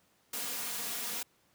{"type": "noise with comb filter", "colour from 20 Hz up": "white", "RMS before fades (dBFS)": -37, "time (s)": [0.33, 1.23], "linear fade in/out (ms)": 5, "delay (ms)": 4.2, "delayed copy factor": 0.65, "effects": ["pink hiss -69 dBFS RMS until 1.54 s", "high-pass 100 Hz 12 dB/octave"]}